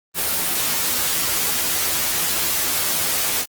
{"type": "noise with comb filter", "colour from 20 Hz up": "white", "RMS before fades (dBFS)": -21, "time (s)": [0.14, 3.46], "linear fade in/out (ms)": 50, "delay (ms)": 12, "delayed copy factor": 1, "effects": ["Opus 24 kbps"]}